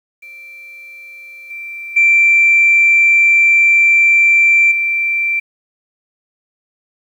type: tone with level steps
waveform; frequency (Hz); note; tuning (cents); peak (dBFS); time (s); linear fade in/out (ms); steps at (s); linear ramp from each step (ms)
sine; 2349; D7; 0; -32 / -25 / -6 / -13; 0.22-5.4; 10; 1.5 / 1.96 / 4.71; 10
effects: tanh soft clip ceiling -2 dBFS + 8-bit